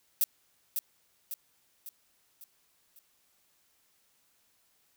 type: noise with echo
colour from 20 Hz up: violet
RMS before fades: -25 dBFS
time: 0.21-0.24 s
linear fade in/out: 0 ms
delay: 550 ms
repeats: 5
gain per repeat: -6 dB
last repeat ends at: 2.99 s
effects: white hiss -70 dBFS RMS until 4.96 s